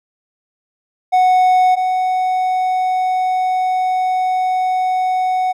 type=tone pair in turn; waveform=triangle; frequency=738 / 741.5 Hz; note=F#5 / F#5; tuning=-5 / +4 cents; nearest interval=unison; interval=9 cents; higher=second; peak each=-7 / -12 dBFS; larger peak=first; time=1.12-1.76 / 1.76-5.53 s; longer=second; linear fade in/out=20 ms; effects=none